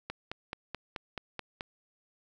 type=click train; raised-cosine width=0.3 ms; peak=-20 dBFS; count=8; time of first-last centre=0.1-1.609 s; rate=4.64 Hz; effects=none